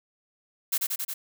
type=noise with echo; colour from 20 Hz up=blue; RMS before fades=-25 dBFS; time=0.72-0.78 s; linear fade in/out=10 ms; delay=90 ms; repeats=4; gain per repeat=-2 dB; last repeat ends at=1.14 s; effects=none